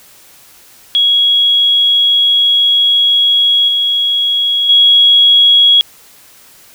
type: tone with level steps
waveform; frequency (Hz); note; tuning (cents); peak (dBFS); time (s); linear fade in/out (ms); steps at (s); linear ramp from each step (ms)
sine; 3322; G#7; 0; -7 / -10 / -4; 0.95-5.81; 0; 3.68 / 4.69; 5
effects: white hiss -42 dBFS RMS until 6.74 s